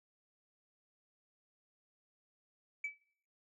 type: tone with exponential decay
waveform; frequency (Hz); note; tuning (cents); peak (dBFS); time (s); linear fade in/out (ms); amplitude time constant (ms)
sine; 2299; D7; -37; -31; 2.84-2.98; 5; 29
effects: noise-tail reverb RT60 0.7 s tail -24 dB re dry + tanh soft clip ceiling -32 dBFS